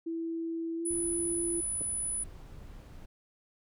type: tone with pitch glide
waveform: sine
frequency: 330 to 340.7 Hz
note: E4 to F4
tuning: +2 to -43 cents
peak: -32 dBFS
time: 0.06-1.61 s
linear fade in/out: 10 ms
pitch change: +55 cents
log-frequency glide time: 0.76-0.89 s
type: tone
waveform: sine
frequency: 9956 Hz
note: D#9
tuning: in tune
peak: -31 dBFS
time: 0.85-2.24 s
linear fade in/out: 10 ms
type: noise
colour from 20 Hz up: brown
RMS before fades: -47 dBFS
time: 0.9-3.06 s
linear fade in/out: 10 ms
type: clicks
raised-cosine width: 2 ms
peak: -31 dBFS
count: 2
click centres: 1.81 / 1.817 s
effects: none